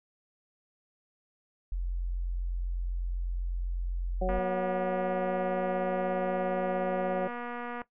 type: tone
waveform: sine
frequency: 44 Hz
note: F1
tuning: 14 cents sharp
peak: -29 dBFS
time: 1.72-4.39 s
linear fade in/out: 0 ms
type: harmonic tone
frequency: 185 Hz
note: F#3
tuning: in tune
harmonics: 1 / 2 / 3 / 4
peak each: -35 / -35 / -30 / -34 dBFS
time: 4.21-7.28 s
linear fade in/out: 10 ms
type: click train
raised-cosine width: 0.5 ms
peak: -23 dBFS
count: 851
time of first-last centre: 4.29-7.817 s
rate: 241 Hz
effects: noise-tail reverb RT60 0.1 s tail -17 dB re dry + low-pass 2000 Hz 12 dB/octave